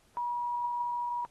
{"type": "tone", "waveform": "sine", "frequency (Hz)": 963, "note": "B5", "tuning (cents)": -44, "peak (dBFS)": -30, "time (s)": [0.17, 1.25], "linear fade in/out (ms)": 0, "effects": ["pink hiss -66 dBFS RMS until 1.3 s", "AAC 32 kbps"]}